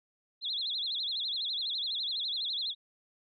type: tone with vibrato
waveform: sine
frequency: 3729 Hz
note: A#7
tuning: in tune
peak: -31 dBFS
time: 0.41-2.75 s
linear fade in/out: 50 ms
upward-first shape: sine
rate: 12 Hz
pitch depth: 210 cents each way
effects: none